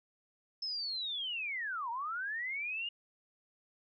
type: linear two-way sweep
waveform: sine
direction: down then up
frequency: 5274 to 896 to 2876 Hz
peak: -35 dBFS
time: 0.62-2.89 s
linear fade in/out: 5 ms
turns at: 1.9 s
effects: none